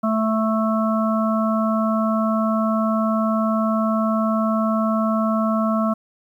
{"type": "harmonic tone", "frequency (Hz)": 220, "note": "A3", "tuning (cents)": 0, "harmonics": [1, 3, 5, 6], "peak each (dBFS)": [-19, -24, -26, -27], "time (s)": [0.03, 5.94], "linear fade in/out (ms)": 10, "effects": ["9-bit"]}